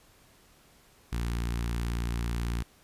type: tone with notch filter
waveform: sawtooth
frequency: 58.27 Hz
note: A#1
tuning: in tune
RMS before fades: -31 dBFS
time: 1.12-2.63 s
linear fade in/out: 10 ms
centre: 570 Hz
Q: 0.91
effects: pink hiss -60 dBFS RMS until 2.83 s + resampled to 32000 Hz